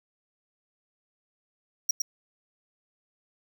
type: tone with echo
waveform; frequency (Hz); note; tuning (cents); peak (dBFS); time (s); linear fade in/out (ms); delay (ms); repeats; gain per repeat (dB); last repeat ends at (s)
square; 5680; F8; +28; -21; 1.89-1.91; 5; 110; 1; -4; 2.02
effects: none